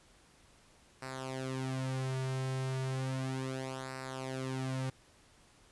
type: tone with flanger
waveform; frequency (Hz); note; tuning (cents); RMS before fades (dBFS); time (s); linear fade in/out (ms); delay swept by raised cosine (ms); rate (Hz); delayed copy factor
sawtooth; 131.4; C3; +8; -37; 1.02-4.9; 5; 0.3 to 4.2; 0.34; -0.75
effects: pink hiss -63 dBFS RMS until 5.71 s + resampled to 24000 Hz